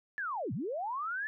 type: linear two-way sweep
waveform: sine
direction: down then up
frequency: 1760 to 101.1 to 1760 Hz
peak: -33 dBFS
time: 0.18-1.27 s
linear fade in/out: 0 ms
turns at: 0.53 s
effects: none